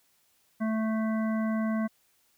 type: harmonic tone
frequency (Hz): 220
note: A3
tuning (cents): 0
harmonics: 1 / 3 / 5 / 7 / 9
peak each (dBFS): -26 / -36 / -40 / -43 / -45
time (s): 0.6-1.88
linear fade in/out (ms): 20
effects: white hiss -68 dBFS RMS until 2.37 s

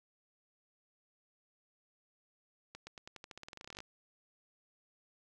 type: accelerating click train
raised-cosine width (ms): 0.2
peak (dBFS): -30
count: 21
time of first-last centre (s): 2.75-3.804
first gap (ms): 120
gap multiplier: 0.9
effects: none

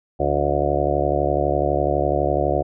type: harmonic tone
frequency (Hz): 72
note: D2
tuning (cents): -34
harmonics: 1 / 2 / 4 / 5 / 6 / 7 / 8 / 9 / 10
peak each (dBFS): -26 / -28 / -29 / -25 / -30 / -27 / -24 / -25 / -25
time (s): 0.19-2.63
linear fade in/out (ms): 20
effects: none

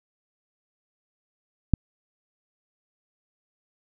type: click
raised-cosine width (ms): 5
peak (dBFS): -5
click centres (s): 1.737
effects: none

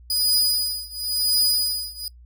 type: tone with tremolo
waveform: sawtooth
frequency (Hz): 4947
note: D#8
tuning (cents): -11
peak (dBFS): -13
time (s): 0.1-2.08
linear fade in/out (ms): 2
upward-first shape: triangle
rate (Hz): 0.95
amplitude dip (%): 95
effects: noise-tail reverb RT60 0.1 s tail -20 dB re dry + added 60 Hz sine -44 dBFS peak until 2.25 s

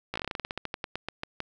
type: slowing click train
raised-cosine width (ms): 0.3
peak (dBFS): -16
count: 20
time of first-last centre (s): 0.14-1.404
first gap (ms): 16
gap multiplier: 1.14
effects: none

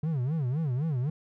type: tone with vibrato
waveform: triangle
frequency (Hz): 141.5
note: C#3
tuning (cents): +36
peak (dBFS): -24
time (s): 0.03-1.1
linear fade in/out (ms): 5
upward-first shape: sine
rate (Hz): 3.9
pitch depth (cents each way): 270
effects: none

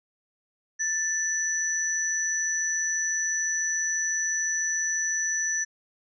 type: tone pair together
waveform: sine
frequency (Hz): 1764 / 5933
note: A6 / F#8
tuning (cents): +4 / +4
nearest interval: octave + major sixth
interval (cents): 2100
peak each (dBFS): -29 / -26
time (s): 0.79-5.65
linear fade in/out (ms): 20
effects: none

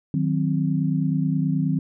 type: chord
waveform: sine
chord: C diminished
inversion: first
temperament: equal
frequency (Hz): 155.56 / 185 / 261.6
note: Eb3 / Gb3 / C4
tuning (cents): 0 / 0 / 0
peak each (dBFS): -22 / -25 / -25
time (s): 0.14-1.79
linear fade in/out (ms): 2
effects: none

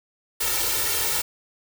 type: noise with comb filter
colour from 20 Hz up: white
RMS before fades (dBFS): -24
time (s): 0.4-1.22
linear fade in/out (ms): 10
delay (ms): 2.2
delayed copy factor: +1
effects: none

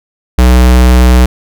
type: tone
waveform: square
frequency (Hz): 62.2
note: B1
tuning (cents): +13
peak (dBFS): -3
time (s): 0.38-1.26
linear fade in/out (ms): 5
effects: none

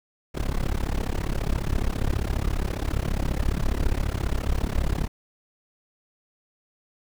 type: noise with amplitude modulation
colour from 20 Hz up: brown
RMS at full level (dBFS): -21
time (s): 0.34-5.08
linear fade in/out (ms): 20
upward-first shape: sine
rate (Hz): 34.7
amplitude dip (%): 95
effects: none

